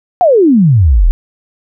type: exponential sweep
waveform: sine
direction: down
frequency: 757 to 34.65 Hz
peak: -4 dBFS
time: 0.21-1.11 s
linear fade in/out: 0 ms
effects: none